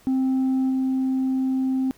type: tone with level steps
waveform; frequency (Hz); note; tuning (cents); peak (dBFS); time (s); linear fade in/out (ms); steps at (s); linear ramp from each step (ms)
sine; 262.3; C4; +4; -16 / -18; 0.07-1.91; 0; 0.69; 20
effects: tanh soft clip ceiling -18 dBFS + pink hiss -55 dBFS RMS until 1.97 s